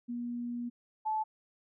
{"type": "tone pair in turn", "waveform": "sine", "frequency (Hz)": [240.1, 868.1], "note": ["B3", "A5"], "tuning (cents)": [-49, -24], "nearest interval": "octave + minor seventh", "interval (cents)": 2225, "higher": "second", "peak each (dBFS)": [-34, -29], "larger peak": "second", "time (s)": [[0.08, 0.7], [1.05, 1.24]], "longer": "first", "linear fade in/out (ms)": 20, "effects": []}